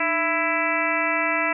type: harmonic tone with a mistuned harmonic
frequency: 331.7 Hz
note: E4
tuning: 11 cents sharp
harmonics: 1 / 2 / 3 / 4 / 5 / 6 / 7 / 8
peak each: -31 / -28 / -29 / -28 / -31 / -26 / -27 / -30 dBFS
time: 0-1.53 s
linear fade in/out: 5 ms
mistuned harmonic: 1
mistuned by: -140 cents
effects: none